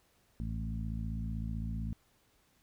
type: harmonic tone with a mistuned harmonic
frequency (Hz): 55.7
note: A1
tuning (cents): +22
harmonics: 1 / 2 / 3 / 4 / 5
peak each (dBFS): -37 / -40 / -42 / -42 / -55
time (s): 0.4-1.93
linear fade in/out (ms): 0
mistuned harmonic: 1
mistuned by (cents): +56
effects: pink hiss -70 dBFS RMS until 2.62 s